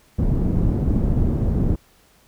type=low-pass noise; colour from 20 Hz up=pink; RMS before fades=-19 dBFS; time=0.18-1.76 s; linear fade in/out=10 ms; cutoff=260 Hz; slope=12 dB/octave; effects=pink hiss -56 dBFS RMS until 2.27 s